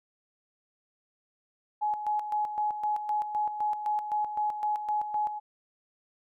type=tone with tremolo; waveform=sine; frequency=843 Hz; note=G#5; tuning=26 cents sharp; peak=-25 dBFS; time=1.81-5.4 s; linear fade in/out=20 ms; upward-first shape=square; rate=3.9 Hz; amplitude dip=60%; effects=none